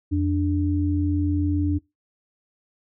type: tone pair together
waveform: sine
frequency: 86.97 / 293.7 Hz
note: F2 / D4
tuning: -7 / 0 cents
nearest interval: octave + major sixth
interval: 2107 cents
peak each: -22 dBFS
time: 0.11-1.79 s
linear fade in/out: 20 ms
effects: noise-tail reverb RT60 0.2 s tail -22 dB re dry